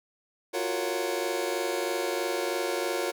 sawtooth chord, Gb major seventh, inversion third, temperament just, 346.9 / 370 / 462.5 / 555 Hz, F4 / Gb4 / Bb4 / Db5, -12 / 0 / -14 / +2 cents, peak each -29 dBFS, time 0.53-3.12 s, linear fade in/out 20 ms, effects none

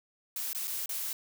blue noise with dropouts, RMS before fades -35 dBFS, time 0.36-1.13 s, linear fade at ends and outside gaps 2 ms, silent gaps 0.531-0.548 / 0.673-0.677 / 0.859-0.892 s, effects none

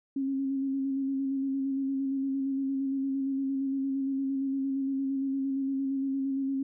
sine tone with vibrato, 271 Hz, C#4, 39 cents flat, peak -27 dBFS, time 0.16-6.63 s, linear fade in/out 5 ms, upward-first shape square, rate 8.7 Hz, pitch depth 19 cents each way, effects none

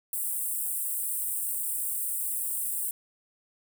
pink high-pass noise, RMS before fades -31 dBFS, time 0.13-2.91 s, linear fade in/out 2 ms, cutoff 8100 Hz, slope 96 dB/octave, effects none

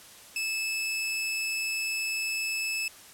sawtooth tone, 2612 Hz, E7, 17 cents flat, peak -25 dBFS, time 0.36-2.88 s, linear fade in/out 2 ms, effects white hiss -50 dBFS RMS until 3.13 s + low-pass 12000 Hz 12 dB/octave

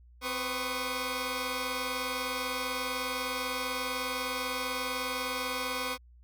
15% pulse tone cluster, 260 / 500 / 1099 / 1232 Hz, C4 / B4 / C#6 / D#6, -11 / +21 / -15 / -17 cents, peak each -33 / -30 / -30 / -32 dBFS, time 0.21-5.98 s, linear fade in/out 50 ms, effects added 60 Hz sine -53 dBFS peak until 6.23 s

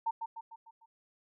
sine tone with echo, 909 Hz, A#5, 44 cents flat, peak -28 dBFS, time 0.06-0.11 s, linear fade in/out 10 ms, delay 150 ms, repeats 5, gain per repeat -6 dB, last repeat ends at 0.86 s, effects none

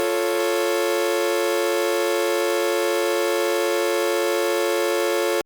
40% pulse chord, F augmented, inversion none, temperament equal, 349.2 / 440 / 554.4 Hz, F4 / A4 / C#5, 0 / 0 / 0 cents, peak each -23 dBFS, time 0-5.41 s, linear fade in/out 0 ms, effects Opus 32 kbps

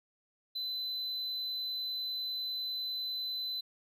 triangle tone, 4025 Hz, B7, 32 cents sharp, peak -33 dBFS, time 0.55-3.61 s, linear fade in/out 10 ms, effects none

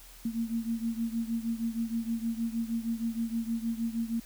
sine beating tone pair, 227.2 / 233.6 Hz, A#3 / A#3, -44 / +4 cents, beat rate 6.4 Hz, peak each -31 / -34 dBFS, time 0.25-4.2 s, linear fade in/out 5 ms, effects added 40 Hz sine -52 dBFS peak until 4.25 s + white hiss -53 dBFS RMS until 4.25 s

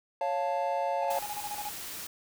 triangle chord, Db augmented, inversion none, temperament equal, 554.4 / 698.5 / 880 Hz, Db5 / F5 / A5, 0 / 0 / 0 cents, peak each -30 dBFS, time 0.21-1.19 s, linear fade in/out 2 ms
triangle tone with tremolo, 830 Hz, G#5, 1 cent flat, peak -32 dBFS, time 1.01-1.71 s, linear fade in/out 20 ms, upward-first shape square, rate 14 Hz, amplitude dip 75%
white noise, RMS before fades -40 dBFS, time 1.1-2.07 s, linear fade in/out 5 ms
effects none

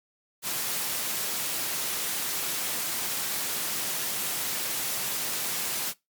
white high-pass noise, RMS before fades -30 dBFS, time 0.42-5.94 s, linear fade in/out 50 ms, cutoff 110 Hz, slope 24 dB/octave, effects noise-tail reverb RT60 0.2 s tail -22 dB re dry + MP3 96 kbps

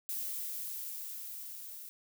violet noise with level ramp, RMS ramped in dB -37 to -47 dBFS, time 0.09-1.89 s, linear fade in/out 0 ms, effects none

